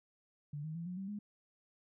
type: tone with pitch steps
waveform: sine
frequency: 146.4 / 156.91 / 168.17 / 180.24 / 193.18 / 207 Hz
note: D3 / D#3 / E3 / F#3 / G3 / G#3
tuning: -5 / +15 / +35 / -45 / -25 / -5 cents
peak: -39 dBFS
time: 0.53-1.19 s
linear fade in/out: 5 ms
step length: 110 ms
effects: none